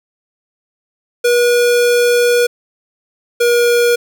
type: tone pair in turn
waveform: square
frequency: 482.6 / 477.9 Hz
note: B4 / A#4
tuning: -40 / +43 cents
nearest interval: unison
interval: 17 cents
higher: first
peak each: -10 dBFS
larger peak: neither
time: 1.24-2.47 / 3.4-3.96 s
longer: first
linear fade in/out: 10 ms
effects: 8-bit